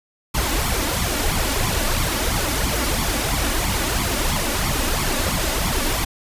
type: noise with flanger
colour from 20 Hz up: pink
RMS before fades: -21 dBFS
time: 0.34-6.05 s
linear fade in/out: 10 ms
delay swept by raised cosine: 0.88 to 3.58 ms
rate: 3 Hz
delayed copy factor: +0.7
effects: resampled to 32000 Hz